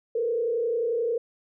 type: tone with frequency modulation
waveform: sine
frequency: 465.7 Hz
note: A#4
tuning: 2 cents flat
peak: -23 dBFS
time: 0.15-1.18 s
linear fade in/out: 5 ms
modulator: 31.3 Hz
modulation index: 0.85
effects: none